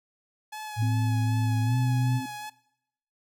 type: tone with vibrato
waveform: sawtooth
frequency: 849 Hz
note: G#5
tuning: 38 cents sharp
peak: -32 dBFS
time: 0.52-2.5 s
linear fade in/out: 10 ms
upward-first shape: sine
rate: 2.6 Hz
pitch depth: 25 cents each way
type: tone with pitch glide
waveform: sine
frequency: 110 to 123.47 Hz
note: A2 to B2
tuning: 0 to 0 cents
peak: -22 dBFS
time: 0.76-2.21 s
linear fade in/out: 50 ms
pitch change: +200 cents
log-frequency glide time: 1.64-1.76 s
type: tone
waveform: sine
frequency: 261.6 Hz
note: C4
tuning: in tune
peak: -32 dBFS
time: 0.82-2.26 s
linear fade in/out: 5 ms
effects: noise-tail reverb RT60 0.8 s tail -21 dB re dry